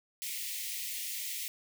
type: high-pass noise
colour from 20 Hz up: white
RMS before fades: -38 dBFS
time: 0.22-1.48 s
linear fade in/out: 0 ms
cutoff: 1900 Hz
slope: 96 dB/octave
effects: none